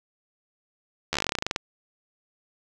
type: slowing click train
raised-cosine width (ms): 0.2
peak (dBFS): -8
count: 17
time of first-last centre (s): 1.13-1.561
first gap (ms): 12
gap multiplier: 1.1
effects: none